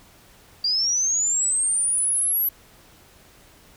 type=linear sweep; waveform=sine; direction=up; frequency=4699 to 11840 Hz; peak=-19 dBFS; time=0.64-2.49 s; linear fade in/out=5 ms; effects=pink hiss -52 dBFS RMS until 3.76 s